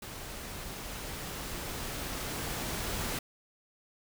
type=noise with level ramp; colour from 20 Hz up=pink; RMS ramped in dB=-43 to -34 dBFS; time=0.02-3.19 s; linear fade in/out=5 ms; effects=none